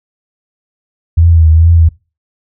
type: tone with vibrato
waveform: sine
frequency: 81.8 Hz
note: E2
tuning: 13 cents flat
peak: -3 dBFS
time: 1.17-1.89 s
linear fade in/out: 10 ms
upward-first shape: triangle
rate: 2.3 Hz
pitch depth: 67 cents each way
effects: noise-tail reverb RT60 0.3 s tail -23 dB re dry